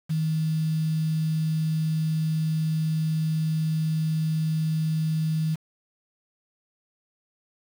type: tone with quantisation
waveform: sine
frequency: 158 Hz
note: D#3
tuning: 27 cents sharp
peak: -22 dBFS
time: 0.09-5.56 s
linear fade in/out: 20 ms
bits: 7
effects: none